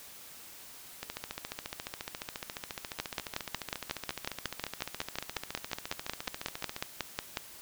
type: two click trains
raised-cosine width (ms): 0.2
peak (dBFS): -19 / -14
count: 83 / 25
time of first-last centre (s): 1.03-6.764 / 3-7.372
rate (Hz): 14.3 / 5.49
effects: white hiss -50 dBFS RMS until 7.61 s